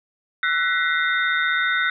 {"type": "tone cluster", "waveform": "sine", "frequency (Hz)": [1339, 1494, 1928, 2085, 3659], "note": ["E6", "F#6", "B6", "C7", "A#7"], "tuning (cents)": [27, 16, -42, -7, -33], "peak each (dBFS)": [-27, -21, -25, -28, -29], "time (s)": [0.43, 1.9], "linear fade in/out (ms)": 2, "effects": []}